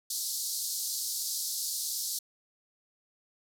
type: band-pass noise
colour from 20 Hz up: pink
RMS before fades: -34 dBFS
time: 0.1-2.19 s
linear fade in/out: 5 ms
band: 4200 to 15000 Hz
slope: 48 dB/octave
effects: none

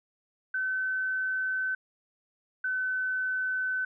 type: tone pair in turn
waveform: sine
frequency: 1524 / 1515.6 Hz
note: G6 / F#6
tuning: -49 / +41 cents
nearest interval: unison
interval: 10 cents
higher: first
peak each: -27 dBFS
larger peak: neither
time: 0.54-1.75 / 2.64-3.85 s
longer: neither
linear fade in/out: 5 ms
effects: none

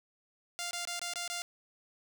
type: tone bursts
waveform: 5% pulse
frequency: 698.5 Hz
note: F5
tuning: in tune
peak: -24 dBFS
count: 6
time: 0.59-1.42 s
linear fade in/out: 0 ms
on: 120 ms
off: 22 ms
effects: none

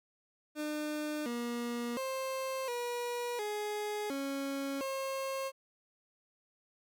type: tone with pitch steps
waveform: 30% pulse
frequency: 301.6 / 238.5 / 528 / 482.4 / 418.9 / 275.5 / 537 Hz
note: D4 / A#3 / C5 / B4 / G#4 / C#4 / C5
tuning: +46 / +40 / +16 / -41 / +15 / -11 / +45 cents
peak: -32 dBFS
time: 0.55-5.52 s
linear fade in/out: 50 ms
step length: 710 ms
effects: none

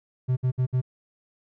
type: tone bursts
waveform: triangle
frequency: 127.5 Hz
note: C3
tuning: 44 cents flat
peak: -18 dBFS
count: 4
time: 0.28-0.816 s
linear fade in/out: 20 ms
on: 89 ms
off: 60 ms
effects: none

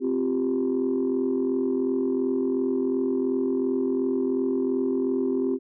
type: chord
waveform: sine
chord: C suspended fourth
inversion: none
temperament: equal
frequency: 261.6 / 349.2 / 392 Hz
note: C4 / F4 / G4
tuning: 0 / 0 / 0 cents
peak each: -24 / -28 / -25 dBFS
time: 0-5.59 s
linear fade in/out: 50 ms
effects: tanh soft clip ceiling -16 dBFS

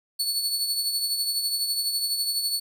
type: tone with tremolo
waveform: sawtooth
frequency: 4435 Hz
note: C#8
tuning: in tune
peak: -19 dBFS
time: 0.19-2.6 s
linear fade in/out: 10 ms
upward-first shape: triangle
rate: 12 Hz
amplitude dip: 55%
effects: none

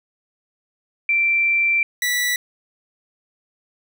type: tone pair in turn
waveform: sine / sawtooth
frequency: 2349 / 1961.1 Hz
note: D7 / B6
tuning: 0 / -13 cents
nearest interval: minor third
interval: 313 cents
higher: first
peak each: -15 dBFS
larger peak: neither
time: 1.09-1.83 / 2.02-2.36 s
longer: first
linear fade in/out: 2 ms
effects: none

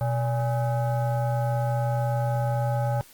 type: tone with frequency modulation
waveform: sine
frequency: 123.8 Hz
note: B2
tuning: 5 cents sharp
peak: -22 dBFS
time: 0.01-3.01 s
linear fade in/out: 0 ms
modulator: 699 Hz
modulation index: 0.82
effects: white hiss -52 dBFS RMS until 3.13 s + Opus 24 kbps

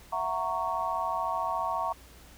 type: chord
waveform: sine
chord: F# dominant seventh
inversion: third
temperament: just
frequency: 666 / 740 / 925 / 1110 Hz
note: E5 / F#5 / A#5 / C#6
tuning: +18 / 0 / -14 / +2 cents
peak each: -35 / -35 / -32 / -32 dBFS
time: 0.12-1.93 s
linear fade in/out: 10 ms
effects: added 60 Hz sine -54 dBFS peak until 2.37 s + pink hiss -54 dBFS RMS until 2.37 s

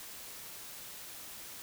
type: silence
effects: white hiss -47 dBFS RMS until 1.62 s

